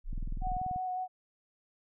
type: tone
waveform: sine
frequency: 29.14 Hz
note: A#0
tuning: in tune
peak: -32 dBFS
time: 0.04-0.59 s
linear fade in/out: 50 ms
type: click train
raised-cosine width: 5 ms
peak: -30 dBFS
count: 14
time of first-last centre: 0.13-0.761 s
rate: 20.6 Hz
type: tone with vibrato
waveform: sine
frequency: 738 Hz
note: F#5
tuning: 5 cents flat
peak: -32 dBFS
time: 0.41-1.08 s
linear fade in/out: 50 ms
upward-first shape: square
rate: 5.4 Hz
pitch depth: 11 cents each way
effects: none